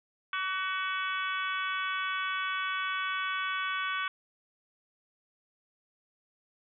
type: harmonic tone with a mistuned harmonic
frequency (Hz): 375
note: F#4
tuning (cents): +23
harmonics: 3 / 4 / 5 / 6 / 7 / 8 / 9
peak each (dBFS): -34 / -34 / -44 / -38 / -42 / -44 / -42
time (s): 0.33-4.08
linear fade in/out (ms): 2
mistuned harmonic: 3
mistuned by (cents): +24
effects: none